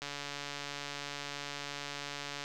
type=click train; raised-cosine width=0.2 ms; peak=-22 dBFS; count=347; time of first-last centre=0.02-2.44 s; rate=143 Hz; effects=none